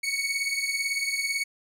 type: beating tone pair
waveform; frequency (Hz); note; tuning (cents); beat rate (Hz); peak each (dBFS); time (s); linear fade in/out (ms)
sawtooth; 2217 / 2235; C#7 / C#7; 0 / +14; 18; -25 / -26; 0.03-1.44; 10
effects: low-pass 12000 Hz 12 dB/octave